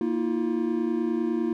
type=chord; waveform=triangle; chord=Bb suspended fourth; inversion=none; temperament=equal with one note detuned; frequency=233.1 / 319.3 / 349.2 Hz; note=Bb3 / Eb4 / F4; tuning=0 / +45 / 0 cents; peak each=-26 dBFS; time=0.01-1.53 s; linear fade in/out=2 ms; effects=none